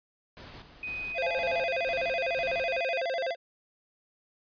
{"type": "noise with tremolo", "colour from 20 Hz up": "pink", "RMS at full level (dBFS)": -46, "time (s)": [0.37, 2.8], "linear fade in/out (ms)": 0, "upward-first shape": "square", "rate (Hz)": 2, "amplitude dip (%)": 55}
{"type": "tone", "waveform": "sine", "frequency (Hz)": 2500, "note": "D#7", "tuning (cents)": 8, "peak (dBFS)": -33, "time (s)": [0.83, 3], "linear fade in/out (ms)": 2}
{"type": "tone with vibrato", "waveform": "square", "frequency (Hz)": 599, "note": "D5", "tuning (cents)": 34, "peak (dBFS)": -29, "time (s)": [1.14, 3.36], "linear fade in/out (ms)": 50, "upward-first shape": "square", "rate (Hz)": 12, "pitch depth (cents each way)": 220}
{"type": "harmonic tone", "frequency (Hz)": 169.7, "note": "F3", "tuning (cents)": -49, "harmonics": [3, 4, 5], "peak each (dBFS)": [-41, -38, -41], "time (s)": [1.23, 1.64], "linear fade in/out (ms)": 5}
{"effects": ["resampled to 11025 Hz"]}